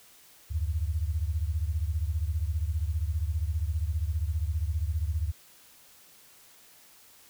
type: beating tone pair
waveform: sine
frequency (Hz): 74.1 / 89.1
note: D2 / F2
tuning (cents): +16 / +35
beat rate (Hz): 15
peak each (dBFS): -28 / -31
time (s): 0.5-5.32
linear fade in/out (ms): 20
effects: white hiss -56 dBFS RMS until 7.29 s